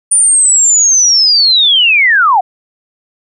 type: linear sweep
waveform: sine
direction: down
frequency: 9400 to 698.5 Hz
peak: -5 dBFS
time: 0.11-2.41 s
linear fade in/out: 10 ms
effects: none